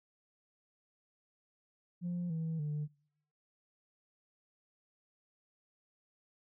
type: tone with pitch steps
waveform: sine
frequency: 175.5 / 161.87 / 149.29 Hz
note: F3 / E3 / D3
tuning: +9 / -31 / +29 cents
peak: -32 dBFS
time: 2.01-2.88 s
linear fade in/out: 50 ms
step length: 290 ms
effects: noise-tail reverb RT60 0.7 s tail -26 dB re dry + tanh soft clip ceiling -32 dBFS